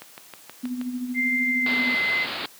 click train, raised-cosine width 0.3 ms, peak -22 dBFS, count 6, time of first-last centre 0.02-0.814 s, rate 6.3 Hz
sine tone with tremolo, 249.1 Hz, B3, 15 cents sharp, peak -24 dBFS, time 0.63-1.95 s, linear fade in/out 10 ms, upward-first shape sine, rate 13 Hz, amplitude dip 55%
sine tone with pitch glide, 2093 to 2055 Hz, C7 to C7, 0 to -32 cents, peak -21 dBFS, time 1.14-2.27 s, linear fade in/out 50 ms, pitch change -32 cents, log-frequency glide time 1.49-1.94 s
white low-pass noise, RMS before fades -31 dBFS, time 1.66-2.46 s, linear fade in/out 2 ms, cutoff 4600 Hz, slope 96 dB/octave
effects white hiss -49 dBFS RMS until 2.59 s + high-pass 150 Hz 12 dB/octave

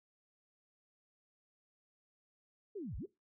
sine linear two-way sweep, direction down then up, 440 to 32.7 to 439.4 Hz, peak -40 dBFS, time 2.75-3.06 s, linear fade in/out 10 ms, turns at 2.97 s, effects noise-tail reverb RT60 0.2 s tail -20 dB re dry

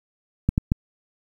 clicks, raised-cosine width 5 ms, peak -6 dBFS, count 3, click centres 0.49 / 0.579 / 0.719 s, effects 8-bit

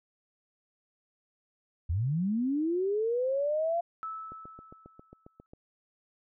sine linear sweep, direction up, 74.2 to 694 Hz, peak -26 dBFS, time 1.89-3.81 s, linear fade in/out 10 ms
sine tone with exponential decay, 1307 Hz, E6, 15 cents flat, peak -33 dBFS, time 4.03-5.46 s, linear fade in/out 0 ms, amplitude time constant 310 ms
click train, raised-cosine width 2 ms, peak -35 dBFS, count 10, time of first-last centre 4.32-5.535 s, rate 7.41 Hz
effects none

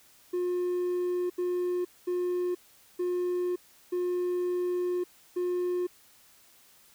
triangle tone bursts at uneven times, 357.5 Hz, F4, 41 cents sharp, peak -24 dBFS, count 6, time 0.33-1.3 / 1.38-1.85 / 2.07-2.55 / 2.99-3.56 / 3.92-5.04 / 5.36-5.87 s, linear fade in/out 10 ms, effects tanh soft clip ceiling -20 dBFS + white hiss -59 dBFS RMS until 6.94 s

